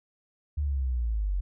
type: linear sweep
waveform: sine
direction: down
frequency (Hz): 75.1 to 44.57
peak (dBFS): -25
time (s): 0.57-1.41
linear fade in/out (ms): 10
effects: none